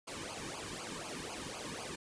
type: noise with flanger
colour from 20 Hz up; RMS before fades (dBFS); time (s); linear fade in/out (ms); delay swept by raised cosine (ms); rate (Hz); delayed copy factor
pink; -43; 0.07-1.96; 10; 0.52 to 1.52; 4; -0.95
effects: resampled to 22050 Hz